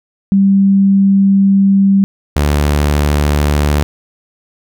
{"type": "tone pair in turn", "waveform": ["sine", "sawtooth"], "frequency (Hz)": [196, 73.42], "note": ["G3", "D2"], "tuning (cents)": [0, 0], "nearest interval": "octave + perfect fourth", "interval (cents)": 1700, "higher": "first", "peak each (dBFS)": -6, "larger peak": "neither", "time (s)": [[0.32, 2.04], [2.36, 3.83]], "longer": "first", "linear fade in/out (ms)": 0, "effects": []}